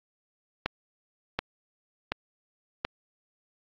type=click train; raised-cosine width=0.3 ms; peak=-10 dBFS; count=4; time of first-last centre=0.66-2.85 s; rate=1.37 Hz; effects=low-pass 5000 Hz 12 dB/octave + AAC 64 kbps